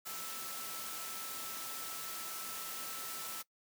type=tone in noise; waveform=sine; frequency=1318.5 Hz; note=E6; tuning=in tune; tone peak=-49 dBFS; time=0.05-3.43 s; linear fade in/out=20 ms; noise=white; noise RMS=-43 dBFS; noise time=0.05-3.43 s; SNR=-9 dB; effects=noise-tail reverb RT60 0.1 s tail -21 dB re dry + high-pass 150 Hz 12 dB/octave